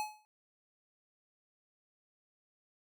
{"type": "tone with exponential decay", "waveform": "square", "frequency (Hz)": 851, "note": "G#5", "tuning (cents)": 42, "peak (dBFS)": -32, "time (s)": [0, 0.25], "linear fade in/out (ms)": 0, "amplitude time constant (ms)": 54, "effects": []}